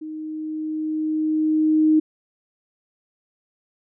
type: tone with level ramp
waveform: sine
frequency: 311.1 Hz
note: D#4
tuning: in tune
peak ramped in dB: -30 to -12 dBFS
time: 0.01-2 s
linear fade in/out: 10 ms
effects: none